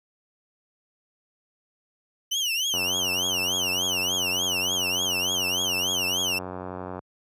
30% pulse tone with vibrato, 2960 Hz, F#7, in tune, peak -21 dBFS, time 2.31-6.39 s, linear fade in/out 10 ms, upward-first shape triangle, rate 3.4 Hz, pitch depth 220 cents each way
click train, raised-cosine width 1 ms, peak -20 dBFS, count 390, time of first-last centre 2.74-6.991 s, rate 91.5 Hz
effects high-pass 80 Hz 12 dB/octave + resampled to 32000 Hz

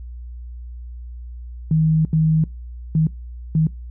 sine tone bursts at uneven times, 158.3 Hz, D#3, 30 cents sharp, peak -13 dBFS, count 4, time 1.71-2.05 / 2.13-2.44 / 2.95-3.07 / 3.55-3.67 s, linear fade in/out 2 ms, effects noise-tail reverb RT60 0.3 s tail -25 dB re dry + added 60 Hz sine -31 dBFS peak until 3.9 s

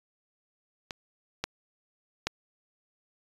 clicks, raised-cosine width 0.2 ms, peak -18 / -12 / -10 dBFS, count 3, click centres 0.908 / 1.44 / 2.27 s, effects resampled to 24000 Hz

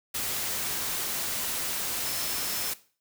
sine tone in noise, 5274 Hz, E8, in tune, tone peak -39 dBFS, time 2.04-2.71 s, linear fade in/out 10 ms, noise white, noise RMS -31 dBFS, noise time 0.14-2.74 s, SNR -11 dB, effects noise-tail reverb RT60 0.4 s tail -17 dB re dry

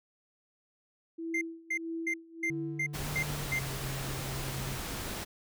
sine tone with tremolo, 329.6 Hz, E4, in tune, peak -33 dBFS, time 1.18-2.96 s, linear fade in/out 10 ms, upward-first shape sine, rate 1.6 Hz, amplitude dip 90%
triangle tone bursts, 2093 Hz, C7, in tune, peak -27 dBFS, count 7, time 1.34-3.591 s, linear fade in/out 5 ms, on 73 ms, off 290 ms
triangle tone with pitch glide, 147 to 134.02 Hz, D3 to C3, +2 to +42 cents, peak -36 dBFS, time 2.5-4.77 s, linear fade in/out 0 ms, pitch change -160 cents, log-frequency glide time 3.33-3.58 s
pink noise, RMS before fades -38 dBFS, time 2.93-5.25 s, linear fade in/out 20 ms
effects none

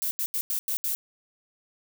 violet noise bursts at uneven times, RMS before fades -28 dBFS, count 6, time 0.02-0.11 / 0.19-0.26 / 0.34-0.41 / 0.5-0.59 / 0.68-0.77 / 0.84-0.95 s, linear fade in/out 0 ms, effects none

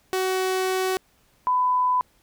sawtooth / sine tone pair in turn, 374.9 / 1000.9 Hz, F#4 / B5, +23 / +23 cents, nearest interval octave + perfect fourth, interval 1700 cents, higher second, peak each -18 dBFS, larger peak neither, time 0.13-0.97 / 1.47-2.01 s, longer first, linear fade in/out 0 ms, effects pink hiss -62 dBFS RMS until 2.22 s

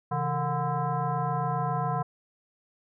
sine tone with frequency modulation, 430.3 Hz, A4, 39 cents flat, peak -25 dBFS, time 0.11-2.03 s, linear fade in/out 10 ms, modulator 296 Hz, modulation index 2.5, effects none

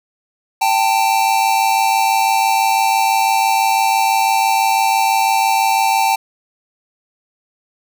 square tone pair together, 784 / 890 Hz, G5 / A5, 0 / +20 cents, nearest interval major second, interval 220 cents, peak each -16 dBFS, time 0.61-6.16 s, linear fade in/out 10 ms, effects none

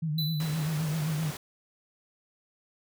sine tone with vibrato, 155.56 Hz, D#3, in tune, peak -27 dBFS, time 0.02-1.31 s, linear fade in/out 10 ms, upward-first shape triangle, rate 7.7 Hz, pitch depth 96 cents each way
square tone with exponential decay, 3987 Hz, B7, 16 cents sharp, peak -29 dBFS, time 0.18-0.87 s, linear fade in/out 5 ms, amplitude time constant 150 ms
pink high-pass noise, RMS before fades -40 dBFS, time 0.4-1.37 s, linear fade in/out 2 ms, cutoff 110 Hz, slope 12 dB/octave
effects none

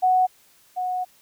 sine tone pair in turn, 740 / 732.8 Hz, F#5 / F#5, 0 / -17 cents, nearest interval unison, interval 17 cents, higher first, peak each -15 / -23 dBFS, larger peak first, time 0.02-0.27 / 0.76-1.05 s, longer second, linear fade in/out 20 ms, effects white hiss -57 dBFS RMS until 1.21 s

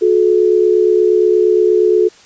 sine tone pair together, 362.2 / 430.7 Hz, F#4 / A4, -37 / -37 cents, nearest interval minor third, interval 300 cents, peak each -11 dBFS, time 0.01-2.09 s, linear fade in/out 20 ms, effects white hiss -44 dBFS RMS until 2.25 s + resampled to 16000 Hz

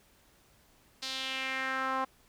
sawtooth tone with band-pass filter sweep, 263.8 Hz, C4, 14 cents sharp, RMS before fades -34 dBFS, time 1.02-2.05 s, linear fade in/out 10 ms, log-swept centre 4500 to 1000 Hz, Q 2.6, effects pink hiss -64 dBFS RMS until 2.28 s

